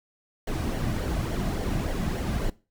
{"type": "noise with flanger", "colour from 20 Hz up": "brown", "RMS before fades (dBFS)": -28, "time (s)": [0.47, 2.5], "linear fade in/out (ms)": 5, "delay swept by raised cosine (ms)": [0.78, 2.28], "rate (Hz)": 3.5, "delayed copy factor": -0.5, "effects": ["noise-tail reverb RT60 0.3 s tail -20 dB re dry"]}